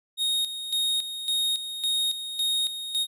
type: tone with tremolo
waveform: 45% pulse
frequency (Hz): 3729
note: A#7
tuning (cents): 0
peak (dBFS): -23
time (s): 0.17-3.07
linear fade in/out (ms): 50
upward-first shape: square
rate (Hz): 1.8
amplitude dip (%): 65
effects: resampled to 32000 Hz